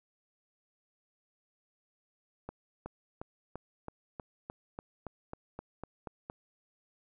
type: accelerating click train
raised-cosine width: 1 ms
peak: -26 dBFS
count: 14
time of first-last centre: 2.49-6.299 s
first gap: 370 ms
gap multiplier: 0.96
effects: none